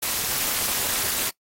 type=noise with amplitude modulation; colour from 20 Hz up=white; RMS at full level=-21 dBFS; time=0.02-1.3 s; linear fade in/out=10 ms; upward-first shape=sine; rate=282 Hz; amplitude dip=90%; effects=noise-tail reverb RT60 0.1 s tail -20 dB re dry + AAC 48 kbps